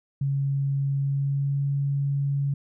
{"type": "tone with pitch glide", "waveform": "sine", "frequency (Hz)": [138.59, 140.2], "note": ["C#3", "C#3"], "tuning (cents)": [0, 20], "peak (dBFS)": -22, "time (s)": [0.21, 2.54], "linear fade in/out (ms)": 5, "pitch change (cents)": 20, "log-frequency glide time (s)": [0.95, 1.65], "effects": []}